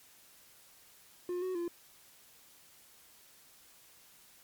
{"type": "tone with pitch steps", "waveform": "triangle", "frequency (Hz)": [356.3, 370.7, 344.4], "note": ["F4", "F#4", "F4"], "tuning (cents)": [35, 3, -24], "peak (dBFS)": -31, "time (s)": [1.29, 1.68], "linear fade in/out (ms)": 2, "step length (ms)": 130, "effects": ["white hiss -60 dBFS RMS until 4.43 s", "MP3 96 kbps"]}